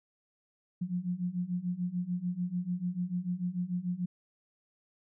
sine beating tone pair, 174.61 / 181.41 Hz, F3 / F#3, 0 / -34 cents, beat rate 6.8 Hz, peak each -35 / -33 dBFS, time 0.81-4.06 s, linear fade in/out 10 ms, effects none

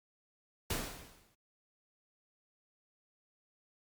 pink noise with exponential decay, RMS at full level -33 dBFS, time 0.7-1.35 s, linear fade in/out 5 ms, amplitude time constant 140 ms, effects Opus 48 kbps

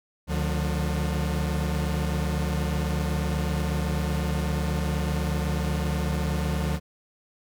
45% pulse tone cluster, 72.6 / 150.3 / 178.4 Hz, D2 / D3 / F3, -19 / +40 / +37 cents, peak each -27 / -30 / -30 dBFS, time 0.27-6.8 s, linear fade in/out 50 ms, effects none

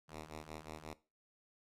5% pulse ring-modulated tone, 77.9 Hz, D#2, 3 cents sharp, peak -33 dBFS, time 0.08-0.94 s, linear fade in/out 10 ms, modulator 153 Hz, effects noise-tail reverb RT60 0.3 s tail -18 dB re dry + low-pass 12000 Hz 12 dB/octave

